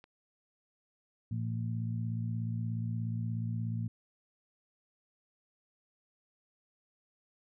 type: click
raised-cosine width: 0.3 ms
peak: -38 dBFS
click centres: 0.041 s
type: harmonic tone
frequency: 56.8 Hz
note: A#1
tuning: 44 cents flat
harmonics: 2 / 3 / 4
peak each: -33 / -40 / -41 dBFS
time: 1.31-3.88 s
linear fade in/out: 5 ms
effects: none